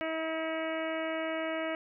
harmonic tone, 321 Hz, E4, 46 cents flat, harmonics 1 / 2 / 3 / 4 / 5 / 6 / 7 / 8 / 9, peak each -37 / -34 / -46 / -42 / -44 / -43 / -42 / -51 / -47 dBFS, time 0.01-1.75 s, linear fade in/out 0 ms, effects none

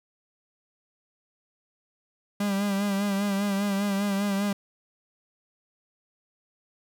45% pulse tone with vibrato, 200 Hz, G3, 35 cents sharp, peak -24 dBFS, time 2.4-4.53 s, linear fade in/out 5 ms, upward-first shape sine, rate 5 Hz, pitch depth 46 cents each way, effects none

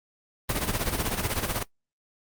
pink noise with tremolo, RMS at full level -25 dBFS, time 0.49-1.63 s, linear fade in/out 5 ms, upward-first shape sine, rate 16 Hz, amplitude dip 70%, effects noise-tail reverb RT60 0.1 s tail -18 dB re dry + Opus 32 kbps

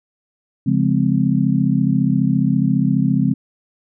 sine chord, Db major seventh, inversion none, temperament just, 138.59 / 173.24 / 207.9 / 259.9 Hz, Db3 / F3 / Ab3 / C4, 0 / -14 / +2 / -11 cents, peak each -19 dBFS, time 0.66-3.34 s, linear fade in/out 10 ms, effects none

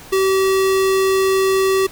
square tone, 383.6 Hz, G4, 37 cents flat, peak -14 dBFS, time 0.12-1.87 s, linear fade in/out 10 ms, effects pink hiss -39 dBFS RMS until 1.91 s

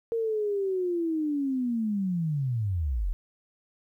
sine linear sweep, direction down, 463.7 to 36.28 Hz, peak -25 dBFS, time 0.12-3.13 s, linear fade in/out 0 ms, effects 11-bit

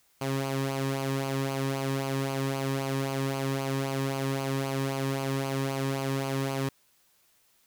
sawtooth tone with flanger, 135.5 Hz, C#3, 39 cents flat, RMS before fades -30 dBFS, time 0.21-6.69 s, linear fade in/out 5 ms, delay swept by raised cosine 0.54 to 1.45 ms, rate 3.8 Hz, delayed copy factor -0.6, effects white hiss -66 dBFS RMS until 7.66 s

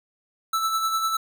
square tone with tremolo, 1318.5 Hz, E6, in tune, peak -21 dBFS, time 0.53-1.17 s, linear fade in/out 5 ms, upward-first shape sine, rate 10 Hz, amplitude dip 45%, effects none

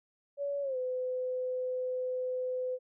sine tone with pitch glide, 566 to 507.2 Hz, C#5 to B4, +36 to +46 cents, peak -31 dBFS, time 0.37-2.79 s, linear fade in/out 50 ms, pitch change -190 cents, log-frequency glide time 0.62-0.77 s, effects none

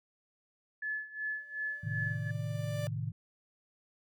sine tone with tremolo, 1722 Hz, A6, 38 cents flat, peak -32 dBFS, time 0.82-2.31 s, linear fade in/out 5 ms, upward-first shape sine, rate 2.7 Hz, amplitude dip 85%
45% pulse tone with exponential growth, 589 Hz, D5, 5 cents sharp, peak -36 dBFS, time 1.26-2.87 s, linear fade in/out 0 ms, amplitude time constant 350 ms
sine chord, A diminished, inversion none, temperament equal, 110 / 130.81 / 155.56 Hz, A2 / C3 / Eb3, 0 / 0 / 0 cents, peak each -36 / -39 / -38 dBFS, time 1.83-3.12 s, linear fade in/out 10 ms
effects none

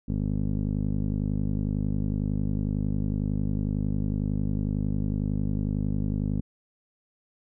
15% pulse tone with low-pass filter, 51 Hz, G#1, 31 cents flat, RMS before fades -27 dBFS, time 0.08-6.41 s, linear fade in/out 10 ms, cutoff 270 Hz, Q 2.4, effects none

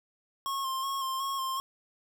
square tone with vibrato, 1074 Hz, C6, 45 cents sharp, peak -31 dBFS, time 0.46-1.6 s, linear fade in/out 0 ms, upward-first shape square, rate 2.7 Hz, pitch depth 28 cents each way, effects none

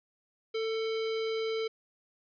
square tone with notch filter, 445.3 Hz, A4, 21 cents sharp, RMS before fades -32 dBFS, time 0.54-1.68 s, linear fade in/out 10 ms, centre 930 Hz, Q 0.54, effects resampled to 11025 Hz

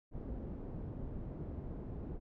pink low-pass noise, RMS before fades -43 dBFS, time 0.11-2.2 s, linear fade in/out 50 ms, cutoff 380 Hz, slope 12 dB/octave, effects none

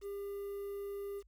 triangle tone with quantisation, 401.2 Hz, G4, 40 cents sharp, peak -37 dBFS, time 0.01-1.23 s, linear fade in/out 50 ms, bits 10, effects added 50 Hz sine -62 dBFS peak until 1.27 s

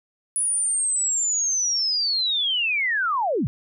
sine linear sweep, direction down, 9956 to 93.3 Hz, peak -20 dBFS, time 0.36-3.47 s, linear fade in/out 0 ms, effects none

